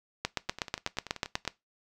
two click trains, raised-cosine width 0.2 ms, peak -11 / -22 dBFS, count 11 / 11, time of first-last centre 0.25-1.477 / 0.49-1.452 s, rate 8.15 / 10.4 Hz, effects noise-tail reverb RT60 0.2 s tail -20 dB re dry

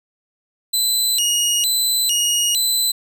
20% pulse tone with vibrato, 3400 Hz, G#7, 40 cents sharp, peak -10 dBFS, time 0.73-2.92 s, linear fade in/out 10 ms, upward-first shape square, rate 1.1 Hz, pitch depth 290 cents each way, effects none

